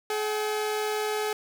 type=tone pair together; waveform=sawtooth; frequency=425.7 / 770.9 Hz; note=G#4 / G5; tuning=+43 / -29 cents; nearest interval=minor seventh; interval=1028 cents; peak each=-23 / -32 dBFS; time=0.1-1.33 s; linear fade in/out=2 ms; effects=none